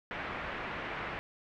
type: low-pass noise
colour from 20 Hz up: white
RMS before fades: -39 dBFS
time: 0.11-1.19 s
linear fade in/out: 0 ms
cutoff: 2300 Hz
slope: 24 dB/octave
effects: none